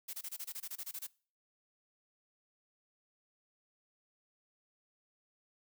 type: noise bursts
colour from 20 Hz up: blue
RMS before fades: -42 dBFS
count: 13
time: 0.08-1.07 s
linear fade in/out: 10 ms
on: 54 ms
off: 24 ms
effects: noise-tail reverb RT60 0.4 s tail -22 dB re dry